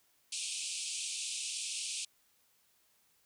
white band-pass noise, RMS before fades -39 dBFS, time 0.32-2.05 s, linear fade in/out 5 ms, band 2400 to 9600 Hz, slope 96 dB/octave, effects white hiss -71 dBFS RMS until 3.25 s

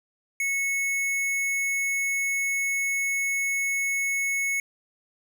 sine tone with hard clipping, 2200 Hz, C#7, 14 cents flat, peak -25 dBFS, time 0.4-4.6 s, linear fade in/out 2 ms, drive 16 dB, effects none

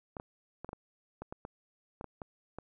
clicks, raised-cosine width 1 ms, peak -27 dBFS, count 12, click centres 0.168 / 0.199 / 0.646 / 0.691 / 0.731 / 1.22 / 1.325 / 1.451 / 2.011 / 2.043 / 2.218 / 2.586 s, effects none

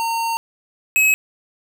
square tone pair in turn, 916 / 2561 Hz, A#5 / D#7, -31 / +49 cents, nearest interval octave + tritone, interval 1780 cents, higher second, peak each -20 / -13 dBFS, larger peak second, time 0-0.37 / 0.96-1.14 s, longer first, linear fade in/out 0 ms, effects none

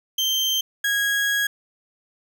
35% pulse tone pair in turn, 3136 / 1649.8 Hz, G7 / G#6, 0 / -12 cents, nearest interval major seventh, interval 1112 cents, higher first, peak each -18 dBFS, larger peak neither, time 0.18-0.61 / 0.84-1.47 s, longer second, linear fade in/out 5 ms, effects none

